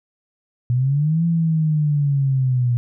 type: linear two-way sweep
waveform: sine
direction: up then down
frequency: 119.5 to 169.3 to 119.5 Hz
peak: -15 dBFS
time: 0.7-2.77 s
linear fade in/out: 0 ms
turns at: 1.25 s
effects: none